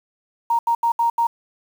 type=tone bursts at uneven times; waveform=sine; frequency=932.3 Hz; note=A#5; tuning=in tune; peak=-15 dBFS; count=5; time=0.5-0.59 / 0.67-0.75 / 0.83-0.92 / 0.99-1.1 / 1.18-1.27 s; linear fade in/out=5 ms; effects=7-bit